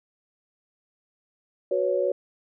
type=chord; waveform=sine; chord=F# suspended fourth; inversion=none; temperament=equal with one note detuned; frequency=370 / 493.9 / 557.9 Hz; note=F#4 / B4 / C#5; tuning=0 / 0 / +11 cents; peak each=-27 / -27 / -24 dBFS; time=1.71-2.12 s; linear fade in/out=5 ms; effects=none